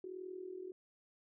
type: tone with amplitude modulation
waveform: sine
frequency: 370 Hz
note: F#4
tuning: in tune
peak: -40 dBFS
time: 0.04-0.72 s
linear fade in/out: 2 ms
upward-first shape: sine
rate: 41.2 Hz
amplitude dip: 75%
effects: none